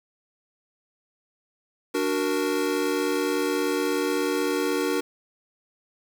square chord, D augmented, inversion none, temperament equal, 293.7 / 370 / 466.2 Hz, D4 / F#4 / A#4, 0 / 0 / 0 cents, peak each -28 dBFS, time 1.94-5.01 s, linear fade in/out 10 ms, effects 8-bit

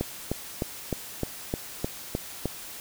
click train, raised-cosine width 2 ms, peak -13 dBFS, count 9, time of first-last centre 0.01-2.456 s, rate 3.27 Hz, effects white hiss -41 dBFS RMS until 2.8 s

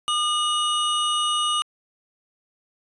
square tone pair together, 1215 / 2912 Hz, D#6 / F#7, -42 / -28 cents, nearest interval octave + minor third, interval 1514 cents, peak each -24 dBFS, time 0.08-1.62 s, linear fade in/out 0 ms, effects resampled to 22050 Hz

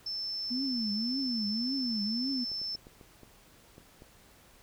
sine tone, 5300 Hz, E8, 9 cents sharp, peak -33 dBFS, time 0.06-2.76 s, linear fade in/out 5 ms
sine tone with vibrato, 236.3 Hz, A#3, 24 cents sharp, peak -31 dBFS, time 0.5-2.45 s, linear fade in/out 20 ms, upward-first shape triangle, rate 1.8 Hz, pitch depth 290 cents each way
clicks, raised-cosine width 2 ms, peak -37 dBFS, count 8, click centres 2.517 / 2.616 / 2.751 / 2.869 / 3.012 / 3.233 / 3.781 / 4.021 s
effects pink hiss -59 dBFS RMS until 4.62 s

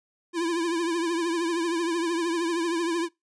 square tone with vibrato, 337.4 Hz, E4, 40 cents sharp, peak -25 dBFS, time 0.33-3.09 s, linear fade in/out 50 ms, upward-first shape triangle, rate 13 Hz, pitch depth 88 cents each way, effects noise-tail reverb RT60 0.2 s tail -25 dB re dry + resampled to 22050 Hz

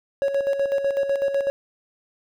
triangle tone with tremolo, 554.4 Hz, C#5, in tune, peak -16 dBFS, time 0.22-1.5 s, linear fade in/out 0 ms, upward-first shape square, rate 8 Hz, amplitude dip 55%, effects none

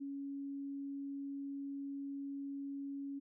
sine tone, 278.5 Hz, C#4, 8 cents sharp, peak -40 dBFS, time 0-3.2 s, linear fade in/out 20 ms, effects none

